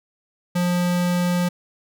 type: tone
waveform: square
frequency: 177 Hz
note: F3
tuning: 23 cents sharp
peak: -19 dBFS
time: 0.55-1.49 s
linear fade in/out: 10 ms
effects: none